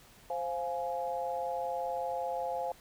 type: chord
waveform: sine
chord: F minor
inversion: second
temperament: just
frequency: 523.8 / 698.5 / 838.1 Hz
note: C5 / F5 / Ab5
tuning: +2 / 0 / +16 cents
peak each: -36 / -36 / -37 dBFS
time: 0.3-2.72 s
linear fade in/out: 2 ms
effects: pink hiss -58 dBFS RMS until 2.8 s